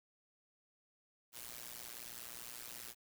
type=noise with amplitude modulation; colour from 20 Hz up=white; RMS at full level=-45 dBFS; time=1.32-2.95 s; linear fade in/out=50 ms; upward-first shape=sine; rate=119 Hz; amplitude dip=100%; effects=none